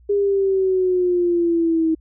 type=exponential sweep; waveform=sine; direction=down; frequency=407.9 to 319 Hz; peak=-15 dBFS; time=0.09-1.95 s; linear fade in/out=10 ms; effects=added 60 Hz sine -47 dBFS peak until 2 s